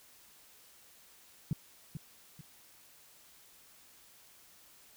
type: tone with echo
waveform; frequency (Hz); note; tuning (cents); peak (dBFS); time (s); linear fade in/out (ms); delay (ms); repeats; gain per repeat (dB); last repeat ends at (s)
sine; 152.7; D#3; -32; -27; 1.51-1.53; 2; 440; 2; -9; 2.41
effects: white hiss -60 dBFS RMS until 4.96 s